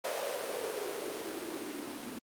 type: noise with band-pass filter sweep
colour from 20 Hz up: blue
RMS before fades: -38 dBFS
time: 0.04-2.19 s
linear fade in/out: 10 ms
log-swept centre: 580 to 250 Hz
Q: 4.7
effects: Opus 48 kbps